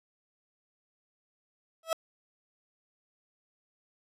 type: tone with exponential growth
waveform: 30% pulse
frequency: 651 Hz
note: E5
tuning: 22 cents flat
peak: -20 dBFS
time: 1.83-1.93 s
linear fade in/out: 2 ms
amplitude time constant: 20 ms
effects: resampled to 32000 Hz